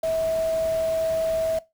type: tone in noise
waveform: sine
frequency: 648 Hz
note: E5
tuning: 30 cents flat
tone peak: -21 dBFS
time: 0.03-1.59 s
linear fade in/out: 5 ms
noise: pink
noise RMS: -39 dBFS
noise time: 0.03-1.59 s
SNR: +15 dB
effects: noise-tail reverb RT60 0.2 s tail -18 dB re dry